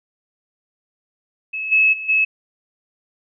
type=tone with level steps; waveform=sine; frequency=2588 Hz; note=E7; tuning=32 cents flat; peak=-23 / -11 / -26 / -13 dBFS; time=1.53-2.25 s; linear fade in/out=10 ms; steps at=1.71 / 1.92 / 2.08 s; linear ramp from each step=20 ms; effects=none